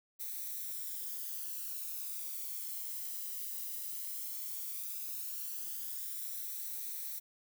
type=noise with flanger; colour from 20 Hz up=violet; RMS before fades=-41 dBFS; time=0.19-7.2 s; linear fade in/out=20 ms; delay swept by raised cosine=0.5 to 1.01 ms; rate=0.15 Hz; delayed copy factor=+0.5; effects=none